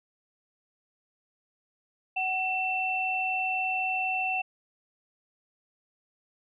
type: tone pair together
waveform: sine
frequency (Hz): 750.8 / 2684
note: F#5 / E7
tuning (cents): +25 / +31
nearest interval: octave + minor seventh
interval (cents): 2206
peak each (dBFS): -30 / -28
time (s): 2.16-4.42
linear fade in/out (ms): 10
effects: none